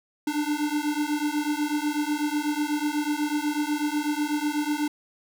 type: beating tone pair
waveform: square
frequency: 293.7 / 301.8 Hz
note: D4 / D4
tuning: 0 / +47 cents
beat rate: 8.1 Hz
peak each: -28 dBFS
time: 0.27-4.88 s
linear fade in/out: 5 ms
effects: none